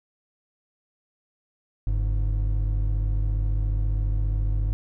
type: tone pair together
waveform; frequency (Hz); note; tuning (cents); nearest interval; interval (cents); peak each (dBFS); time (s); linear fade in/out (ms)
triangle; 48.49 / 103.1; G1 / G#2; -18 / -12; octave + minor second; 1306; -20 / -26; 1.87-4.73; 0
effects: none